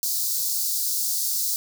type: high-pass noise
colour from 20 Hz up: white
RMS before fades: -25 dBFS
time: 0.03-1.56 s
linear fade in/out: 0 ms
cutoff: 4200 Hz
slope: 48 dB/octave
effects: none